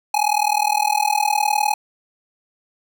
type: tone with amplitude modulation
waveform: square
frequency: 840 Hz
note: G#5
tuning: 19 cents sharp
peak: -13 dBFS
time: 0.14-1.74 s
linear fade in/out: 5 ms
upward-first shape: sine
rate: 39.6 Hz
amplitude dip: 95%
effects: none